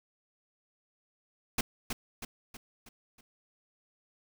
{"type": "noise with echo", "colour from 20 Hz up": "pink", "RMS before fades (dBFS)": -28, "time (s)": [1.58, 1.61], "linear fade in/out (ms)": 5, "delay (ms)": 320, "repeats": 5, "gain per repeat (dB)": -6, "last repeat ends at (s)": 3.21, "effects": []}